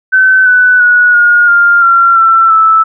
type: tone with pitch steps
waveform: sine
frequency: 1526 / 1493.7 / 1462.1 / 1431.2 / 1401 / 1371.3 / 1342.3 / 1314 Hz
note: G6 / F#6 / F#6 / F6 / F6 / F6 / E6 / E6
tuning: -47 / +16 / -21 / +42 / +5 / -32 / +31 / -6 cents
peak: -3 dBFS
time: 0.12-2.84 s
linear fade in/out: 20 ms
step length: 340 ms
effects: none